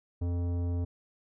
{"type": "tone with tanh clipping", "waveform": "sine", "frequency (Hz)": 87.2, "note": "F2", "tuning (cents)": -2, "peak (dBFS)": -30, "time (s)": [0.21, 0.85], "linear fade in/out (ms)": 10, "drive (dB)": 14, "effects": []}